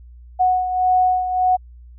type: beating tone pair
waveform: sine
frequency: 736 / 737.7 Hz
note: F#5 / F#5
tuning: -9 / -5 cents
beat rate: 1.7 Hz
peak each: -15 / -22 dBFS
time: 0.39-1.57 s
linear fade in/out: 20 ms
effects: added 60 Hz sine -39 dBFS peak until 1.98 s